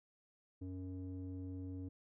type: tone with low-pass filter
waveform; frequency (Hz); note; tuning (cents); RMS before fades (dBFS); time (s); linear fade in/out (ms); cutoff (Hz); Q
square; 92.5; F#2; 0; -45; 0.61-1.89; 10; 340; 5.7
effects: none